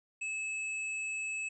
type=tone; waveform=square; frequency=2600 Hz; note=E7; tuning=24 cents flat; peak=-35 dBFS; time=0.21-1.49 s; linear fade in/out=10 ms; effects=resampled to 24000 Hz